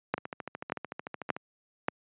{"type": "two click trains", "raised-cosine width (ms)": 0.5, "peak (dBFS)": [-21, -11], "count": [17, 4], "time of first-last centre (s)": [[0.18, 1.365], [0.14, 1.884]], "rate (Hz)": [13.5, 1.72], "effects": ["high-pass 150 Hz 12 dB/octave", "resampled to 8000 Hz"]}